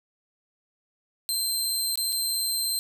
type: tone with dropouts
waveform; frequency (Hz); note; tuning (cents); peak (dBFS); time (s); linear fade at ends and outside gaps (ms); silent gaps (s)
20% pulse; 4131; C8; -23; -19; 1.29-2.79; 0; 1.956-1.975 / 2.123-2.127
effects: none